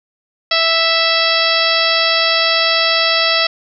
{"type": "harmonic tone", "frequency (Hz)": 659, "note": "E5", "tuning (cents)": -1, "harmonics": [1, 2, 3, 4, 5, 6, 7, 8], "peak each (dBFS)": [-20, -20, -20, -20, -20, -20, -20, -20], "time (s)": [0.51, 3.47], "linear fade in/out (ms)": 5, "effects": []}